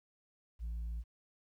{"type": "tone", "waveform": "sine", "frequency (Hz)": 56.7, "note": "A#1", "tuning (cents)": -47, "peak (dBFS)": -34, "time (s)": [0.59, 1.04], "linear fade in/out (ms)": 50, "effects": ["tanh soft clip ceiling -36 dBFS", "12-bit"]}